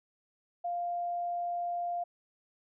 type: tone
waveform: sine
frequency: 698.5 Hz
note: F5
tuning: in tune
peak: -31 dBFS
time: 0.64-2.04 s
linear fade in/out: 10 ms
effects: none